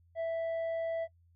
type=tone with tanh clipping; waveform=sine; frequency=659.3 Hz; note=E5; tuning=in tune; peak=-32 dBFS; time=0.15-1.08 s; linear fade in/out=50 ms; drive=4 dB; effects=noise-tail reverb RT60 0.1 s tail -25 dB re dry + added 85 Hz sine -62 dBFS peak until 1.35 s